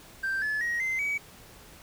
triangle tone with pitch steps, 1570 / 1722 / 1888.7 / 2072 / 2272 Hz, G6 / A6 / A#6 / C7 / C#7, +2 / -38 / +22 / -17 / +42 cents, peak -24 dBFS, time 0.23-1.18 s, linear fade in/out 10 ms, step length 190 ms, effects tanh soft clip ceiling -22 dBFS + pink hiss -51 dBFS RMS until 1.82 s

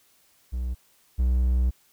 triangle tone pair in turn, 61.74 / 62.31 Hz, B1 / B1, 0 / +16 cents, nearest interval unison, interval 16 cents, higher second, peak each -24 / -17 dBFS, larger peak second, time 0.52-0.75 / 1.18-1.71 s, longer second, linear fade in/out 20 ms, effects white hiss -62 dBFS RMS until 1.92 s

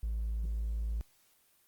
triangle tone with hard clipping, 55 Hz, A1, in tune, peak -31 dBFS, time 0.03-1.01 s, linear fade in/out 0 ms, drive 2 dB, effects white hiss -68 dBFS RMS until 1.67 s + Opus 24 kbps

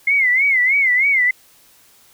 sine tone with vibrato, 2108 Hz, C7, 12 cents sharp, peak -12 dBFS, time 0.07-1.31 s, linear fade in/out 5 ms, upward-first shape sine, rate 3.2 Hz, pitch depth 130 cents each way, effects white hiss -51 dBFS RMS until 2.13 s

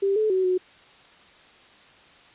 sine tone with pitch steps, 393.6 / 432.1 / 375.1 / 366.9 Hz, G4 / A4 / F#4 / F#4, +7 / -31 / +24 / -15 cents, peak -19 dBFS, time 0.02-0.58 s, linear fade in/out 10 ms, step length 140 ms, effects white hiss -52 dBFS RMS until 2.34 s + resampled to 8000 Hz

